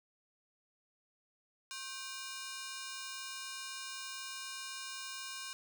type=ring-modulated tone; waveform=10% pulse; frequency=1317 Hz; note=E6; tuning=2 cents flat; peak=-31 dBFS; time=1.71-5.53 s; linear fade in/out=0 ms; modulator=241 Hz; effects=none